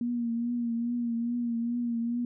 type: tone with vibrato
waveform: sine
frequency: 236.3 Hz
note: A#3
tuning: 24 cents sharp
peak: -27 dBFS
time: 0.01-2.25 s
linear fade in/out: 2 ms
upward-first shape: triangle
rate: 2.4 Hz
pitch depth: 47 cents each way
effects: none